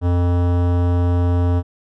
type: tone with hard clipping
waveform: sine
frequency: 88 Hz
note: F2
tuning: 14 cents sharp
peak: -16 dBFS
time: 0.01-1.63 s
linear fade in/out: 50 ms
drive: 18 dB
effects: none